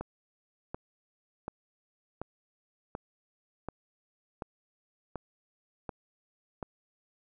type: click train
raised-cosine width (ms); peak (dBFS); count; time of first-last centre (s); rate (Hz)
1; -22; 10; 0.01-6.628; 1.36
effects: none